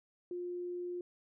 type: tone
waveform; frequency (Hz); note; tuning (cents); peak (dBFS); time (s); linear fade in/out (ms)
sine; 354.3; F4; +25; -37; 0.31-1.01; 2
effects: none